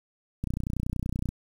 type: click train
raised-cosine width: 5 ms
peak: -17 dBFS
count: 27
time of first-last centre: 0.44-1.29 s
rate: 30.6 Hz
effects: 8-bit